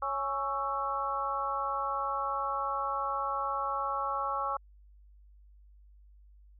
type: harmonic tone with a mistuned harmonic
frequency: 277.2 Hz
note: C#4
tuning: in tune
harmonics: 2 / 3 / 4 / 5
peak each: -39 / -36 / -33 / -35 dBFS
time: 0.02-4.57 s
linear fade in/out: 5 ms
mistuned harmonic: 5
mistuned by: -77 cents
effects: added 50 Hz sine -54 dBFS peak until 6.59 s